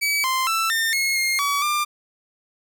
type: tone with pitch steps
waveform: sawtooth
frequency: 2285 / 1043 / 1329 / 1810 / 2165 / 2132 / 1138 / 1193 Hz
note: D7 / C6 / E6 / A6 / C#7 / C7 / C#6 / D6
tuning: -48 / -6 / +14 / +48 / -41 / +32 / +45 / +27 cents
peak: -16 dBFS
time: 0.01-1.85 s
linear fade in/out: 20 ms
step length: 230 ms
effects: none